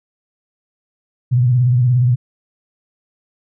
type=tone with vibrato; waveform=sine; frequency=123.9 Hz; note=B2; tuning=6 cents sharp; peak=-10 dBFS; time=1.31-2.16 s; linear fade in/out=20 ms; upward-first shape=sine; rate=17 Hz; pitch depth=81 cents each way; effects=none